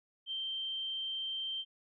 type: tone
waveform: sine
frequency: 3136 Hz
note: G7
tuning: in tune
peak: -35 dBFS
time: 0.26-1.65 s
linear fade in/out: 50 ms
effects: none